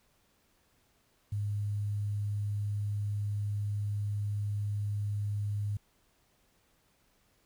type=tone with quantisation; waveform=sine; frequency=103 Hz; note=G#2; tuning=14 cents flat; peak=-30 dBFS; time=1.32-5.77 s; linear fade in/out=5 ms; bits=10; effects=pink hiss -70 dBFS RMS until 7.45 s